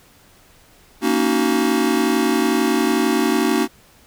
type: chord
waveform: square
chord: D# minor seventh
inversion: second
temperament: just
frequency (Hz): 233.3 / 280 / 311.1 / 373.4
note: A#3 / C#4 / D#4 / F#4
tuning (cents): +2 / +18 / 0 / +16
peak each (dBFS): -22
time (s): 1.01-3.68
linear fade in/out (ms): 50
effects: pink hiss -51 dBFS RMS until 4.06 s